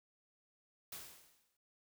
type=noise with exponential decay; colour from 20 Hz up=white; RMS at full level=-45 dBFS; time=0.92-1.57 s; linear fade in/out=5 ms; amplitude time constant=140 ms; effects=none